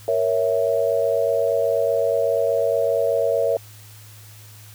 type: chord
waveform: sine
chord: A# diminished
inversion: none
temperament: equal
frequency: 466.2 / 554.4 / 659.3 Hz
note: A#4 / C#5 / E5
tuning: 0 / 0 / 0 cents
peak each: -22 / -21 / -22 dBFS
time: 0.08-3.57 s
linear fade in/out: 2 ms
effects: added 106 Hz sine -43 dBFS peak until 4.74 s + white hiss -47 dBFS RMS until 4.74 s